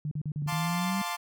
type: tone bursts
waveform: sine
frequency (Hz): 150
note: D3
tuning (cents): +37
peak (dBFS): -29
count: 5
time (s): 0.05-0.525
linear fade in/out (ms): 2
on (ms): 63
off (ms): 40
type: exponential sweep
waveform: sine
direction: up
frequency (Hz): 148.2 to 198.1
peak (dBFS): -28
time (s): 0.42-1.02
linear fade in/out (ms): 5
type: chord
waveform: sawtooth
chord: D minor seventh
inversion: first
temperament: equal with one note detuned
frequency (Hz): 700.5 / 880 / 1046.5 / 1174.7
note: F5 / A5 / C6 / D6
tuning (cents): +5 / 0 / 0 / 0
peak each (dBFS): -34 / -32 / -32 / -34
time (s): 0.47-1.17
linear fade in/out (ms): 20
effects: none